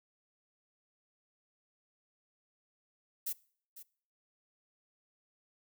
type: noise with echo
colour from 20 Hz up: violet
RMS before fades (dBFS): -36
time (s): 3.26-3.33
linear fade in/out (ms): 10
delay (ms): 500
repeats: 1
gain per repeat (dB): -14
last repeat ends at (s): 3.83
effects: noise-tail reverb RT60 0.5 s tail -22 dB re dry